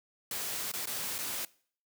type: noise with dropouts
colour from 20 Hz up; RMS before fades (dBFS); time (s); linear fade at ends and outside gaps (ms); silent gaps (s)
white; -36; 0.31-1.45; 2; 0.717-0.737 / 0.857-0.872 / 1.182-1.187
effects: noise-tail reverb RT60 0.5 s tail -22 dB re dry + high-pass 100 Hz 12 dB/octave